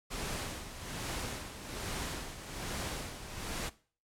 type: noise with tremolo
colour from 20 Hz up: pink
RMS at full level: -37 dBFS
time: 0.1-3.7 s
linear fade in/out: 20 ms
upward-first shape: sine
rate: 1.2 Hz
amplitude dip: 65%
effects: noise-tail reverb RT60 0.4 s tail -18 dB re dry + low-pass 11000 Hz 12 dB/octave